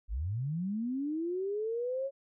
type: linear sweep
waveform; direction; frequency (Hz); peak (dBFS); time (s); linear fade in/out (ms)
sine; up; 43.36 to 555; -31; 0.08-2.11; 50
effects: none